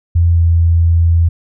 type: tone with pitch glide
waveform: sine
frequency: 85 to 83.88 Hz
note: F2 to E2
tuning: -46 to +31 cents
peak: -7 dBFS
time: 0.15-1.29 s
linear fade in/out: 10 ms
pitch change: -23 cents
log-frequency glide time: 0.32-0.4 s
effects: none